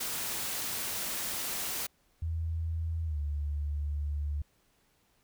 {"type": "noise", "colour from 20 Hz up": "white", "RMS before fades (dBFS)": -35, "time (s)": [0, 1.87], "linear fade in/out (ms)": 10}
{"type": "tone with pitch glide", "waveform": "sine", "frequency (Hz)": [81.7, 73.21], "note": ["E2", "D2"], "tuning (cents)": [-15, -5], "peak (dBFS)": -30, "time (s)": [2.22, 4.42], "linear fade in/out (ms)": 5, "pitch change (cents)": -190, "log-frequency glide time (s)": [3.05, 3.18]}
{"effects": ["pink hiss -70 dBFS RMS until 5.23 s"]}